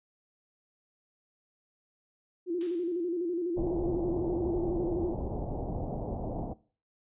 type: tone with vibrato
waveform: sine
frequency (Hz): 346.6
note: F4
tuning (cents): -13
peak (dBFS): -28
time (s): 2.46-5.15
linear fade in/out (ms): 50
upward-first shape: square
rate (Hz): 12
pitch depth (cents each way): 67
type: noise with exponential decay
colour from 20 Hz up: blue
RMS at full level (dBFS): -39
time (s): 2.61-3.17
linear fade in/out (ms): 0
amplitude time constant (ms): 120
type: low-pass noise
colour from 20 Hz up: pink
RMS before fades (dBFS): -35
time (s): 3.56-6.54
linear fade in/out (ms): 20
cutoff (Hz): 820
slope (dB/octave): 48
effects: noise-tail reverb RT60 0.4 s tail -19 dB re dry + resampled to 8000 Hz